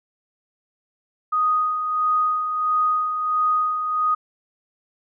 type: tone with tremolo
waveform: sine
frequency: 1244.5 Hz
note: D#6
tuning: in tune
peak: -16 dBFS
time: 1.32-4.15 s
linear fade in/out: 10 ms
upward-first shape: sine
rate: 1.5 Hz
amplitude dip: 50%
effects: none